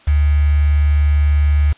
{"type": "tone with quantisation", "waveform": "sine", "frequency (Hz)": 73.42, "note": "D2", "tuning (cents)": 0, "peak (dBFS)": -10, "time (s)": [0.07, 1.73], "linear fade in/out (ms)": 10, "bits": 5, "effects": ["white hiss -47 dBFS RMS until 1.77 s", "resampled to 8000 Hz"]}